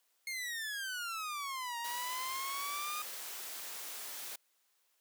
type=exponential two-way sweep; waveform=sawtooth; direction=down then up; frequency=2162 to 932.3 to 1233 Hz; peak=-34 dBFS; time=0.27-3.02 s; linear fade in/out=2 ms; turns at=1.78 s
type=noise; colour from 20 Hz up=white; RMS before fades=-44 dBFS; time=1.84-4.36 s; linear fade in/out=5 ms
effects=white hiss -75 dBFS RMS until 5 s + high-pass 400 Hz 12 dB/octave